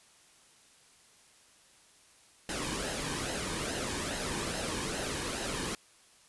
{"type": "noise with flanger", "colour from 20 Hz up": "pink", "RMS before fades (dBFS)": -35, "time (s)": [2.49, 5.75], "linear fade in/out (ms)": 2, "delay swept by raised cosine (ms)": [0.85, 1.51], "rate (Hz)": 2.4, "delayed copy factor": -0.55, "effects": ["white hiss -61 dBFS RMS until 6.28 s", "resampled to 24000 Hz"]}